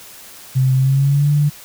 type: tone with pitch glide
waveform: sine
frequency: 130.81 to 146.83 Hz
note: C3 to D3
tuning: 0 to 0 cents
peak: -11 dBFS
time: 0.55-1.5 s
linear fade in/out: 20 ms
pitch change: +200 cents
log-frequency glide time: 0.76-1.31 s
effects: white hiss -39 dBFS RMS until 1.64 s